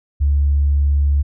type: tone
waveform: sine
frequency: 71.4 Hz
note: D2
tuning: 48 cents flat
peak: -11 dBFS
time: 0.2-1.23 s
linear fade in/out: 20 ms
effects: tanh soft clip ceiling -7 dBFS